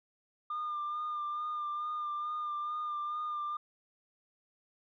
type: tone with vibrato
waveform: sine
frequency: 1204 Hz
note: D6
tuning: 43 cents sharp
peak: -32 dBFS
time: 0.5-3.57 s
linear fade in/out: 5 ms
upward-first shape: sine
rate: 2.3 Hz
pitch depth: 26 cents each way
effects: tanh soft clip ceiling -31 dBFS